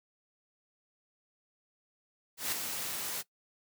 white noise with ADSR envelope, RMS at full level -31 dBFS, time 2.37-3.23 s, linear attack 150 ms, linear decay 11 ms, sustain -6 dB, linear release 28 ms, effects noise-tail reverb RT60 0.1 s tail -19 dB re dry + high-pass 100 Hz 12 dB/octave

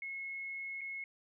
sine tone with dropouts, 2176 Hz, C#7, 33 cents flat, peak -39 dBFS, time 0.02-1.04 s, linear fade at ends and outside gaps 2 ms, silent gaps 0.81-0.814 s, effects none

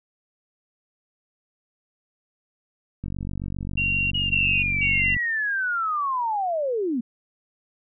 click train, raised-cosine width 5 ms, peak -19 dBFS, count 102, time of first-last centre 3.04-5.166 s, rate 47.5 Hz
sine tone bursts, 2758 Hz, F7, 22 cents flat, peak -21 dBFS, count 3, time 3.77-5.15 s, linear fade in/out 10 ms, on 340 ms, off 180 ms
sine linear sweep, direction down, 2913 to 220 Hz, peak -22 dBFS, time 4.14-7.01 s, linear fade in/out 10 ms
effects none

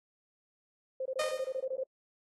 sine tone bursts, 523.3 Hz, C5, in tune, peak -32 dBFS, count 11, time 1-1.836 s, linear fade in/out 5 ms, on 56 ms, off 22 ms
sawtooth tone with exponential decay, 614 Hz, D#5, 23 cents flat, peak -24 dBFS, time 1.19-1.65 s, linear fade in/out 5 ms, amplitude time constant 100 ms
effects AAC 32 kbps

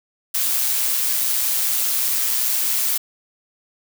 blue noise with amplitude modulation, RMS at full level -19 dBFS, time 0.34-2.98 s, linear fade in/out 10 ms, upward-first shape sine, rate 125 Hz, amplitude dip 30%, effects none

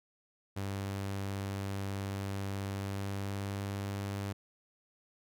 sawtooth tone with pitch glide, 98.4 to 99.6 Hz, G2 to G2, +7 to +28 cents, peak -31 dBFS, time 0.56-4.33 s, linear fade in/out 10 ms, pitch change +21 cents, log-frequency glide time 2.74-3.66 s, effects none

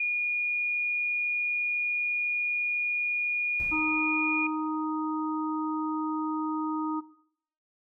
sine tone, 2438 Hz, D#7, 36 cents flat, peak -25 dBFS, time 0-4.47 s, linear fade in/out 5 ms
brown noise with exponential decay, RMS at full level -39 dBFS, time 3.6-4.34 s, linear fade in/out 0 ms, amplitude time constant 160 ms
harmonic tone, 311.1 Hz, D#4, in tune, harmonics 1 / 3 / 4, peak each -30 / -35 / -36 dBFS, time 3.71-7.01 s, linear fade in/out 20 ms
effects noise-tail reverb RT60 0.7 s tail -18 dB re dry

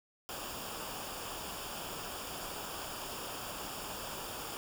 pink noise with comb filter, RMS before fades -42 dBFS, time 0.29-4.57 s, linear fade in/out 0 ms, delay 0.49 ms, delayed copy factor -0.65, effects none

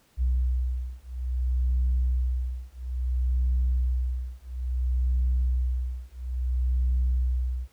sine beating tone pair, 62.3 / 62.89 Hz, B1 / B1, +16 / +32 cents, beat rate 0.59 Hz, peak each -25 / -25 dBFS, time 0.17-7.68 s, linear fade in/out 50 ms, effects tanh soft clip ceiling -18 dBFS + pink hiss -63 dBFS RMS until 7.72 s

